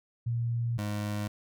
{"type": "tone pair in turn", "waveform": ["sine", "25% pulse"], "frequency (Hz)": [117.7, 104.22], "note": ["A#2", "G#2"], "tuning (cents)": [17, 7], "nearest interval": "major second", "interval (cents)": 210, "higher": "first", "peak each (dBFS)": -27, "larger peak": "neither", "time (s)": [[0.26, 0.78], [0.78, 1.28]], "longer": "first", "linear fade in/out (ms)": 10, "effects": []}